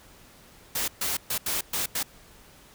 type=noise bursts at uneven times; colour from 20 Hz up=white; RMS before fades=-28 dBFS; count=6; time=0.75-0.88 / 1.01-1.17 / 1.3-1.38 / 1.46-1.61 / 1.73-1.86 / 1.95-2.03 s; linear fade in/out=5 ms; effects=pink hiss -53 dBFS RMS until 2.74 s